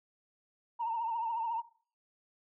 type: tone with vibrato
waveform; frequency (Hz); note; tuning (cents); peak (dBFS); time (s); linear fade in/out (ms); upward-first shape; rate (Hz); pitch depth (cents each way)
sine; 918; A#5; -27; -30; 0.79-1.62; 20; triangle; 14; 77
effects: noise-tail reverb RT60 0.4 s tail -17 dB re dry + tanh soft clip ceiling -26 dBFS